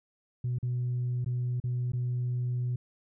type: tone with dropouts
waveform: sine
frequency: 123.47 Hz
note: B2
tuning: in tune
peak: -26 dBFS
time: 0.44-2.76 s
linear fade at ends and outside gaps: 5 ms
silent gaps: 0.586-0.628 / 1.246-1.261 / 1.601-1.639 / 1.92-1.933 s
effects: tanh soft clip ceiling -25 dBFS